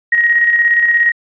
sine tone with tremolo, 1885 Hz, A#6, 19 cents sharp, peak -7 dBFS, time 0.12-1.12 s, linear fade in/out 5 ms, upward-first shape square, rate 17 Hz, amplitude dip 40%, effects resampled to 8000 Hz

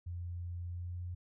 sine tone with pitch glide, 87.31 to 88.68 Hz, F2 to F2, 0 to +27 cents, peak -38 dBFS, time 0.06-1.15 s, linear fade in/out 10 ms, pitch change +27 cents, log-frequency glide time 0.64-1.03 s, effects none

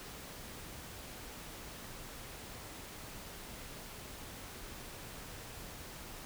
silence, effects pink hiss -48 dBFS RMS until 6.25 s

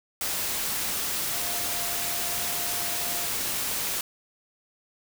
sine tone in noise, 698.5 Hz, F5, in tune, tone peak -40 dBFS, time 1.33-3.26 s, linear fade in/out 2 ms, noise white, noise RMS -29 dBFS, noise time 0.21-4.01 s, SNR -14 dB, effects none

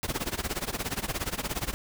pink noise with tremolo, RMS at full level -29 dBFS, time 0.03-1.74 s, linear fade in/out 0 ms, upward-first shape sine, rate 17 Hz, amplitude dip 90%, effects none

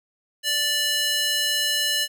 square tone with high-pass filter, 587.3 Hz, D5, in tune, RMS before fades -23 dBFS, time 0.43-2.08 s, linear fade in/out 50 ms, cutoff 2700 Hz, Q 1.4, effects none

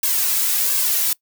blue noise with flanger, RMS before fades -19 dBFS, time 0.03-1.13 s, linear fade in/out 2 ms, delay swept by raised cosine 1.8 to 3.1 ms, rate 1.4 Hz, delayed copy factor +1, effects noise-tail reverb RT60 0.1 s tail -23 dB re dry

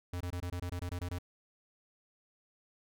square tone bursts, 88.5 Hz, F2, 23 cents sharp, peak -36 dBFS, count 11, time 0.13-1.186 s, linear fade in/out 5 ms, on 76 ms, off 22 ms, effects none

